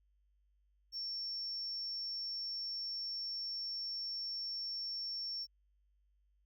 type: tone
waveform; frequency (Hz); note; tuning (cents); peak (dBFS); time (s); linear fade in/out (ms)
triangle; 5450; F8; -43; -35; 0.92-5.47; 50
effects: tanh soft clip ceiling -36 dBFS + added 50 Hz sine -70 dBFS peak until 6.45 s